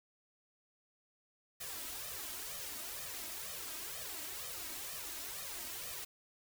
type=noise with flanger; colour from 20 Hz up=white; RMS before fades=-44 dBFS; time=1.6-6.05 s; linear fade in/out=10 ms; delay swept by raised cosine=1.6 to 3.2 ms; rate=2.1 Hz; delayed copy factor=+1; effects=none